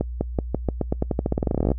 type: accelerating click train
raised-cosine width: 2 ms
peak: -8 dBFS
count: 25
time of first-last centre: 0.01-1.717 s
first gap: 200 ms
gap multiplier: 0.89
effects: noise-tail reverb RT60 0.1 s tail -26 dB re dry + added 60 Hz sine -28 dBFS peak until 1.78 s